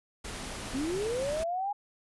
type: noise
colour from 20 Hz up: pink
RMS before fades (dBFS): -39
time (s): 0.24-1.44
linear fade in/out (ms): 10
type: linear sweep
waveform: sine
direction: up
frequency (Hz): 251.1 to 830.6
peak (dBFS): -29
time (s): 0.74-1.73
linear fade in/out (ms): 10
effects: resampled to 24000 Hz